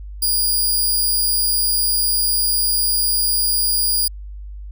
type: tone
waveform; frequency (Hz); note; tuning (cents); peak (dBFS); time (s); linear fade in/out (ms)
10% pulse; 4856; D#8; -43; -9; 0.22-4.08; 5
effects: added 50 Hz sine -30 dBFS peak until 4.71 s